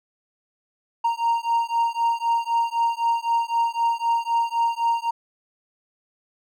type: beating tone pair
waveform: triangle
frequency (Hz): 927 / 930.9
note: A#5 / A#5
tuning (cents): -10 / -3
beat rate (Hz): 3.9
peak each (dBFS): -21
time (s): 1.04-5.11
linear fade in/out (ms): 10
effects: none